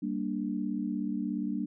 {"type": "chord", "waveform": "sine", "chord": "G minor", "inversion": "none", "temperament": "equal", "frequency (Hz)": [196, 233.1, 293.7], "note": ["G3", "Bb3", "D4"], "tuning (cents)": [0, 0, 0], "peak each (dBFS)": -34, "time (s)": [0.02, 1.66], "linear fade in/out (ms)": 10, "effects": []}